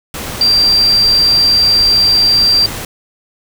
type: tone in noise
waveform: sine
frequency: 4715 Hz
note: D8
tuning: 6 cents sharp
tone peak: -7 dBFS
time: 0.41-2.66 s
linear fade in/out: 2 ms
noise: pink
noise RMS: -23 dBFS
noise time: 0.14-2.85 s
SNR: +13 dB
effects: none